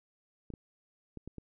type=clicks; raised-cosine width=3 ms; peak=-30 dBFS; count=5; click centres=0.503 / 0.538 / 1.173 / 1.276 / 1.383 s; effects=none